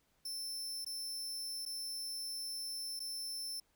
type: tone with dropouts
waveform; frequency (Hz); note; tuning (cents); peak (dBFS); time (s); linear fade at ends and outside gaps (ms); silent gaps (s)
sawtooth; 5330; E8; +18; -37; 0.25-3.6; 5; 0.847-0.863 / 1.653-1.66 / 2.994-3.001
effects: pink hiss -75 dBFS RMS until 3.75 s